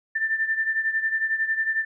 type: beating tone pair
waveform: sine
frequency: 1778 / 1789 Hz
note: A6 / A6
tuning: +18 / +28 cents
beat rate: 11 Hz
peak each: -23 / -28 dBFS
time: 0.15-1.85 s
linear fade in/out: 10 ms
effects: none